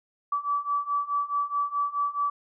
sine beating tone pair, 1150 / 1154.7 Hz, D6 / D6, -37 / -30 cents, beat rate 4.7 Hz, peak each -29 / -27 dBFS, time 0.32-2.3 s, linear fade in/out 5 ms, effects none

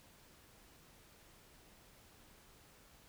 silence, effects pink hiss -63 dBFS RMS until 3.08 s

